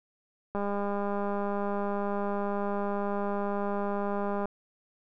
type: click train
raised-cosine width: 1 ms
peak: -19 dBFS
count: 790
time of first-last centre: 0.55-4.456 s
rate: 202 Hz
effects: none